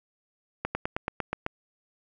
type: slowing click train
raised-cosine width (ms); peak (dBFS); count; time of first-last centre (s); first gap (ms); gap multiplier
0.5; -13; 8; 0.65-1.464; 100; 1.05
effects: none